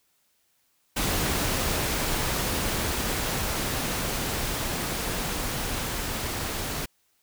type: noise with level ramp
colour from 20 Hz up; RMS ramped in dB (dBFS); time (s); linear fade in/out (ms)
pink; -26 to -31; 0.96-6.86; 10
effects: white hiss -69 dBFS RMS until 7.22 s